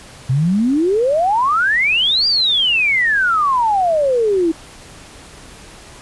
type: exponential two-way sweep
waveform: sine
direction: up then down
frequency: 123.47 to 4846 to 316.4 Hz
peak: -12 dBFS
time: 0.29-4.52 s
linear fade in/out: 10 ms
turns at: 2.27 s
effects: pink hiss -39 dBFS RMS until 6.01 s + resampled to 24000 Hz